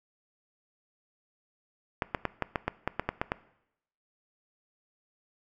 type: clicks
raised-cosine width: 0.5 ms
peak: -12 dBFS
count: 11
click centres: 2.022 / 2.148 / 2.253 / 2.423 / 2.558 / 2.68 / 2.876 / 2.996 / 3.09 / 3.215 / 3.319 s
effects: noise-tail reverb RT60 0.8 s tail -19 dB re dry